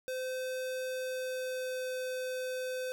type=tone with pitch glide; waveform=square; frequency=514 to 511 Hz; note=C5 to C5; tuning=-31 to -41 cents; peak=-35 dBFS; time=0.08-2.92 s; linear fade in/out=0 ms; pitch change=-10 cents; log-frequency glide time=0.93-1.92 s; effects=none